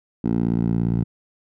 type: tone with band-pass filter sweep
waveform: 10% pulse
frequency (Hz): 57.4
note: A#1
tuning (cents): -26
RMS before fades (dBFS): -21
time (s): 0.24-1.04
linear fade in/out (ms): 5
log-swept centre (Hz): 240 to 140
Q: 1.5
effects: none